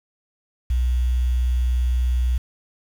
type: tone with quantisation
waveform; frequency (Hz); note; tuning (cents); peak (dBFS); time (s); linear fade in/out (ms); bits
sine; 61.74; B1; 0; -17; 0.7-2.38; 5; 7
effects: none